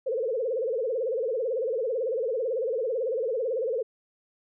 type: tone with vibrato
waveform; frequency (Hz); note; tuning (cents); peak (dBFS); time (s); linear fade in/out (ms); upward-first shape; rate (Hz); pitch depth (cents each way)
sine; 483.2; B4; -38; -25; 0.06-3.83; 10; sine; 18; 190
effects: none